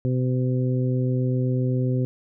harmonic tone, 127.4 Hz, C3, 46 cents flat, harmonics 1 / 2 / 3 / 4, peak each -21 / -27 / -31 / -33 dBFS, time 0.05-2.05 s, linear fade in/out 0 ms, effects none

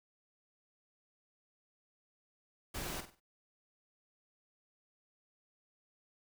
pink noise with echo, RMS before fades -41 dBFS, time 2.74-3.01 s, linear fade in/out 10 ms, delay 48 ms, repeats 4, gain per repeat -9 dB, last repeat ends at 3.202 s, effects none

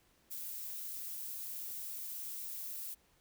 violet noise, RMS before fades -43 dBFS, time 0.3-2.95 s, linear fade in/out 20 ms, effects pink hiss -70 dBFS RMS until 3.2 s

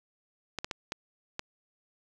clicks, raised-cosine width 0.2 ms, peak -16 dBFS, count 5, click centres 0.587 / 0.645 / 0.712 / 0.921 / 1.394 s, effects none

